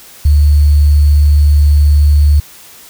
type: tone with sample-and-hold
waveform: sine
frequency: 73.42 Hz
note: D2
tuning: in tune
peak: -4 dBFS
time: 0.25-2.4 s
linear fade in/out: 5 ms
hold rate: 4410 Hz
effects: white hiss -37 dBFS RMS until 2.89 s